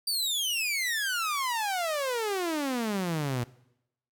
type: exponential sweep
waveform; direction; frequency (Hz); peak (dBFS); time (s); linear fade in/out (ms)
sawtooth; down; 4726 to 116.8; -24; 0.07-3.44; 5
effects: noise-tail reverb RT60 0.8 s tail -20 dB re dry